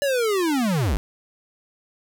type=linear sweep; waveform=square; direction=down; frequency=580 to 41.2 Hz; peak=-20 dBFS; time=0.02-0.97 s; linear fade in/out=0 ms; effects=none